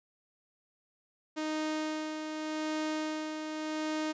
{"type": "tone with tremolo", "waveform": "sawtooth", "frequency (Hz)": 310, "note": "D#4", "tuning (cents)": -6, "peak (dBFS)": -27, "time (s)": [1.36, 4.13], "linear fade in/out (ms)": 20, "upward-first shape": "sine", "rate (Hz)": 0.85, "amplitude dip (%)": 45, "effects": ["resampled to 16000 Hz"]}